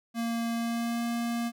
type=tone with pitch glide; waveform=square; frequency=231.6 to 234.7 Hz; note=A#3 to A#3; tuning=-11 to +12 cents; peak=-29 dBFS; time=0.14-1.52 s; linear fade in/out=50 ms; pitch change=+23 cents; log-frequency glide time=0.53-1.04 s; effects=none